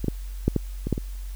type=clicks; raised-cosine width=3 ms; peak=-14 / -9 / -6 / -8 / -14 / -8 / -16 dBFS; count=7; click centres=0.044 / 0.083 / 0.48 / 0.563 / 0.87 / 0.927 / 0.979 s; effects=added 46 Hz sine -31 dBFS peak until 1.35 s + white hiss -51 dBFS RMS until 1.35 s